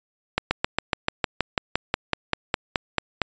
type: slowing click train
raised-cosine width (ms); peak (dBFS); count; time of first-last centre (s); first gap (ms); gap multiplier
0.3; -4; 17; 0.38-3.217; 130; 1.04
effects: resampled to 16000 Hz